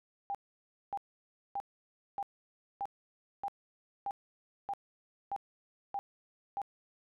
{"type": "tone bursts", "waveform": "sine", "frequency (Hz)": 800, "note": "G5", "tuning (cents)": 35, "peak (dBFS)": -33, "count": 11, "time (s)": [0.3, 6.617], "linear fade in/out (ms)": 0, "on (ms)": 47, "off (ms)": 580, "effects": []}